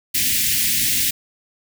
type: band-stop noise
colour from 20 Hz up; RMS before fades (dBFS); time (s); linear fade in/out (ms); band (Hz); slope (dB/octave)
white; -19; 0.14-1.11; 10; 310 to 1800; 48
effects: none